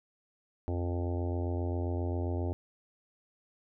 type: harmonic tone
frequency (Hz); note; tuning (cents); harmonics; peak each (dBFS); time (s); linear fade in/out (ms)
87.5; F2; +4; 1 / 3 / 4 / 5 / 6 / 7 / 8 / 9 / 10; -31 / -39 / -39 / -43 / -48 / -44 / -50 / -48 / -53; 0.68-2.53; 0
effects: none